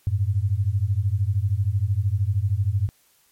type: beating tone pair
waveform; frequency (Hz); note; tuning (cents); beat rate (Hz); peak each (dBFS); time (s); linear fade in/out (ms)
sine; 93.3 / 106.3; F#2 / G#2; +15 / +41; 13; -22; 0.07-2.89; 0
effects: white hiss -61 dBFS RMS until 3.31 s + MP3 64 kbps